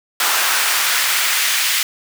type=noise with high-pass filter sweep; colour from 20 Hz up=pink; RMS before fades=-17 dBFS; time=0.2-1.83 s; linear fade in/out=2 ms; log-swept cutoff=1100 to 2200 Hz; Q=1.1; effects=none